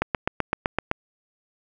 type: click train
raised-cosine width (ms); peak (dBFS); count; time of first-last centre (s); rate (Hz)
0.5; -6; 8; 0.02-0.914; 7.83
effects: none